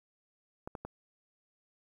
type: clicks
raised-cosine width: 1 ms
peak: -26 dBFS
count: 3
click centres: 0.675 / 0.752 / 0.85 s
effects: 10-bit